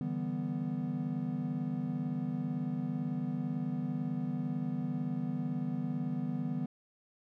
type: chord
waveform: triangle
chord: E minor seventh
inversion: third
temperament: equal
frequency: 146.83 / 164.81 / 196 / 246.9 Hz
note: D3 / E3 / G3 / B3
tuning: 0 / 0 / 0 / 0 cents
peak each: -37 / -36 / -38 / -34 dBFS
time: 0.01-6.66 s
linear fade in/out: 2 ms
effects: none